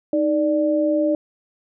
sine tone pair together, 311.1 / 589.1 Hz, D#4 / D5, 0 / +5 cents, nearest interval major seventh, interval 1105 cents, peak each -19 dBFS, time 0.13-1.15 s, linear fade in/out 2 ms, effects none

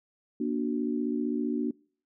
sine chord, Bb augmented, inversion none, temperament equal with one note detuned, 238.5 / 293.7 / 370 Hz, Bb3 / D4 / F#4, +40 / 0 / 0 cents, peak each -30 / -30 / -34 dBFS, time 0.4-1.71 s, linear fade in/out 5 ms, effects noise-tail reverb RT60 0.5 s tail -25 dB re dry

